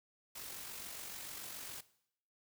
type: noise with amplitude modulation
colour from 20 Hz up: white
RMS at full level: -45 dBFS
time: 0.35-1.81 s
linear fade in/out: 10 ms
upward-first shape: sine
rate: 47 Hz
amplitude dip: 40%
effects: noise-tail reverb RT60 0.7 s tail -18 dB re dry